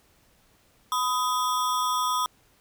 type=ring-modulated tone; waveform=square; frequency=1131 Hz; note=C#6; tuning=34 cents sharp; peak=-21 dBFS; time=0.92-2.26 s; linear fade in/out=0 ms; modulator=124 Hz; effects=pink hiss -62 dBFS RMS until 2.6 s